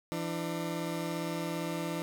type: tone pair together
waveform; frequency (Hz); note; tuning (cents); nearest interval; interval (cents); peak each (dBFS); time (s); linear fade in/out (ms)
20% pulse; 168.1 / 298.8; E3 / D4; +34 / +30; minor seventh; 996; -30 / -32; 0.12-2.02; 0
effects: none